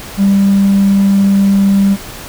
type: tone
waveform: triangle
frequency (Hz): 197.4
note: G3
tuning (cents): +12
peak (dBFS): -3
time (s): 0.17-1.97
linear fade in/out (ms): 50
effects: tanh soft clip ceiling -3 dBFS + pink hiss -29 dBFS RMS until 2.28 s